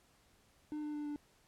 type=tone with pitch steps; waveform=triangle; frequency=301.5 / 298.9 / 296.3 / 293.8 Hz; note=D4 / D4 / D4 / D4; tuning=+46 / +31 / +15 / +1 cents; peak=-36 dBFS; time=0.72-1.16 s; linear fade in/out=0 ms; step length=110 ms; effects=pink hiss -69 dBFS RMS until 1.47 s + low-pass 12000 Hz 12 dB/octave